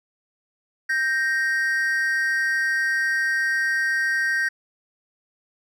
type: tone pair together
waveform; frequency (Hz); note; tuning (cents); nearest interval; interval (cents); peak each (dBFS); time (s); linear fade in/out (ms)
triangle; 1568 / 1866.3; G6 / A#6; 0 / +2; minor third; 302; -21; 0.89-4.49; 10
effects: none